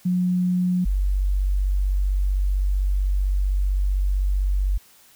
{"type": "tone pair in turn", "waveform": "sine", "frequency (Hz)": [180.6, 47.83], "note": ["F#3", "G1"], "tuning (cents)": [-42, -42], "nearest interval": "octave + major seventh", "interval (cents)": 2300, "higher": "first", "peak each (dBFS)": -18, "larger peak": "neither", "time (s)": [[0.05, 0.85], [0.85, 4.78]], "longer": "second", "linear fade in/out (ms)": 10, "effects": ["white hiss -53 dBFS RMS until 5.15 s"]}